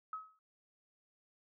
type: tone with exponential decay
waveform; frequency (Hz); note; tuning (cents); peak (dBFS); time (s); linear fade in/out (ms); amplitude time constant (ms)
sine; 1279; D#6; +47; -36; 0.13-0.39; 2; 56
effects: none